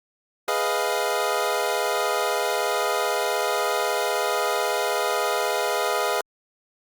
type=chord; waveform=25% pulse; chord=F half-diminished seventh; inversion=first; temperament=equal; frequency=415.3 / 493.9 / 622.3 / 698.5 Hz; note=Ab4 / Cb5 / Eb5 / F5; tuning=0 / 0 / 0 / 0 cents; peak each=-24 dBFS; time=0.48-6.21 s; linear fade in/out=2 ms; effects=Opus 48 kbps